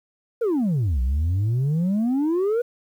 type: exponential two-way sweep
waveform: sine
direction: down then up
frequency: 494.1 to 60 to 493.3 Hz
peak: -16 dBFS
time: 0.41-2.62 s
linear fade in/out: 10 ms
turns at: 1.01 s
effects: tanh soft clip ceiling -18 dBFS + 9-bit